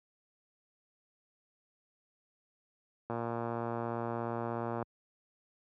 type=click train; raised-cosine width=1 ms; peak=-22 dBFS; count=203; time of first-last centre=3.1-4.826 s; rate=117 Hz; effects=high-pass 80 Hz 12 dB/octave